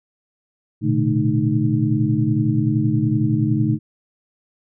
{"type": "tone cluster", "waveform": "sine", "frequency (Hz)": [114.4, 125.1, 147.6, 217.5, 308.8], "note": ["A#2", "B2", "D3", "A3", "D#4"], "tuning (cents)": [-32, 23, 9, -20, -13], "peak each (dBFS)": -22, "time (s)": [0.81, 3.79], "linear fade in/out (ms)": 50, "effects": []}